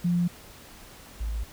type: tone pair in turn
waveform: sine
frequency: 174.61 / 54.81 Hz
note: F3 / A1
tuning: 0 / -6 cents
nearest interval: octave + minor sixth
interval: 2006 cents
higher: first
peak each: -21 / -27 dBFS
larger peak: first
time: 0.04-0.28 / 1.2-1.44 s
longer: neither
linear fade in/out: 10 ms
effects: pink hiss -48 dBFS RMS until 1.52 s